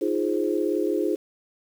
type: chord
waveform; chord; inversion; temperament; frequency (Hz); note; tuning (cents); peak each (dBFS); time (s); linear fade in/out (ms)
sine; F minor seventh; third; equal; 311.1 / 349.2 / 415.3 / 523.3; Eb4 / F4 / Ab4 / C5; 0 / 0 / 0 / 0; -27 / -26 / -26 / -31; 0.01-1.16; 10
effects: 8-bit